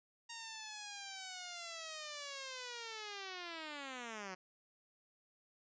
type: linear sweep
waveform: 5% pulse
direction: down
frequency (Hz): 932.3 to 181.1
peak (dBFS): -33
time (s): 0.29-4.35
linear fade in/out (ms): 10
effects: resampled to 16000 Hz